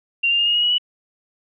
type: tone with pitch steps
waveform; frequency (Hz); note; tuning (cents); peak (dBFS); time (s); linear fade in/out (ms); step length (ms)
sine; 2769 / 2798 / 2827 / 2857 / 2887 / 2917 / 2947; F7 / F7 / F7 / F7 / F#7 / F#7 / F#7; -15 / +3 / +20 / +39 / -43 / -25 / -8; -15; 0.23-0.783; 10; 79
effects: none